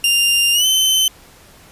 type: tone with pitch glide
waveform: sawtooth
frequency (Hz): 2794 to 3065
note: F7 to G7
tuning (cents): 0 to -40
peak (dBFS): -9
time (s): 0.04-1.08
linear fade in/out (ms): 2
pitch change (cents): +160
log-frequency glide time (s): 0.53-0.66
effects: pink hiss -45 dBFS RMS until 1.71 s + resampled to 32000 Hz